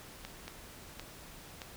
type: clicks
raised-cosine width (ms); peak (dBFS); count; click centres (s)
0.2; -24; 4; 0.25 / 0.48 / 0.996 / 1.618
effects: pink hiss -51 dBFS RMS until 1.76 s